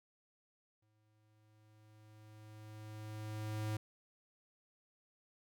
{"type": "tone with exponential growth", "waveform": "square", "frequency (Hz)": 107.6, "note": "A2", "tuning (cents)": -38, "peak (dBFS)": -36, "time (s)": [0.82, 3.77], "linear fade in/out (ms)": 5, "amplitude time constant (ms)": 640, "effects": []}